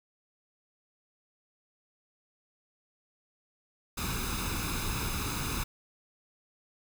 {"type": "noise with comb filter", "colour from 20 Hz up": "pink", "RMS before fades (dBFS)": -33, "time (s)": [3.97, 5.64], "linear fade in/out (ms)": 10, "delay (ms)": 0.79, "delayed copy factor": 0.7, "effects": []}